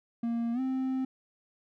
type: tone with pitch glide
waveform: triangle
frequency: 233.1 to 261.6 Hz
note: A#3 to C4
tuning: 0 to 0 cents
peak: -26 dBFS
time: 0.23-1.05 s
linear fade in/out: 5 ms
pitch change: +200 cents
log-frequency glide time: 0.53-0.6 s
effects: none